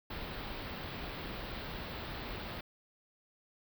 pink band-stop noise, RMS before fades -42 dBFS, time 0.1-2.61 s, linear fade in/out 5 ms, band 4600 to 16000 Hz, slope 48 dB/octave, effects none

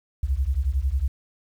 sine beating tone pair, 61.74 / 72.74 Hz, B1 / D2, 0 / -16 cents, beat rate 11 Hz, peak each -23 dBFS, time 0.23-1.08 s, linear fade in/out 5 ms, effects tanh soft clip ceiling -13 dBFS + 9-bit

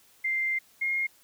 sine tone pair in turn, 2093 / 2138 Hz, C7 / C7, 0 / +37 cents, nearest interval unison, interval 37 cents, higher second, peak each -25 dBFS, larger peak neither, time 0.24-0.59 / 0.81-1.07 s, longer first, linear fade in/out 10 ms, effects white hiss -60 dBFS RMS until 1.23 s

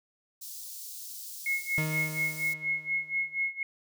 white high-pass noise, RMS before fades -42 dBFS, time 0.41-2.54 s, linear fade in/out 10 ms, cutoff 4400 Hz, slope 24 dB/octave
sine tone with tremolo, 2170 Hz, C#7, 37 cents flat, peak -25 dBFS, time 1.46-3.63 s, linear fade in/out 2 ms, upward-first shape sine, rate 4.2 Hz, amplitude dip 90%
40% pulse tone with exponential decay, 155.4 Hz, D#3, 2 cents flat, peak -27 dBFS, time 1.78-3.49 s, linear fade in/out 0 ms, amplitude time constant 370 ms
effects none

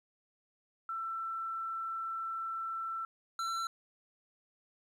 sine / square tone pair in turn, 1337 / 1344.7 Hz, E6 / E6, +24 / +34 cents, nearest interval unison, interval 10 cents, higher second, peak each -35 / -34 dBFS, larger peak second, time 0.89-3.05 / 3.39-3.67 s, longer first, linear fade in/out 2 ms, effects low-pass 8000 Hz 12 dB/octave + 12-bit

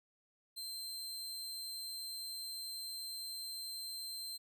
sawtooth tone, 4127 Hz, C8, 25 cents flat, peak -39 dBFS, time 0.56-4.38 s, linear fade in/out 20 ms, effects none

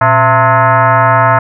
sine tone with frequency modulation, 118.4 Hz, A#2, 27 cents sharp, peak -5 dBFS, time 0.01-1.39 s, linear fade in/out 5 ms, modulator 392 Hz, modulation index 3.6, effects none

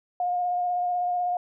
sine tone with vibrato, 714 Hz, F5, 38 cents sharp, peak -23 dBFS, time 0.2-1.37 s, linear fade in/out 2 ms, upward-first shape square, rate 16 Hz, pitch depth 12 cents each way, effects none

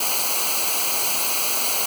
white noise with comb filter, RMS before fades -22 dBFS, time 0-1.86 s, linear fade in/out 5 ms, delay 0.56 ms, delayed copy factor -0.9, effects none

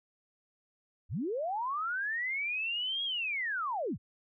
sine linear two-way sweep, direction up then down, 55.1 to 3322 to 55.1 Hz, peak -31 dBFS, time 1.09-3.98 s, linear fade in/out 50 ms, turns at 3.04 s, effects none

